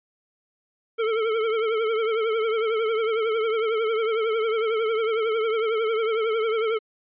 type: tone with vibrato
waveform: square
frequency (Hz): 444.6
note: A4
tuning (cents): +18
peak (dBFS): -22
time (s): 0.98-6.79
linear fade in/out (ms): 20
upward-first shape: triangle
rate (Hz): 11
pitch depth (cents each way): 81
effects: resampled to 8000 Hz